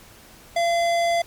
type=tone with hard clipping; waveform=sine; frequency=683 Hz; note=F5; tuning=39 cents flat; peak=-20 dBFS; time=0.56-1.22 s; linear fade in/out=5 ms; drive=17 dB; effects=pink hiss -48 dBFS RMS until 1.26 s + MP3 96 kbps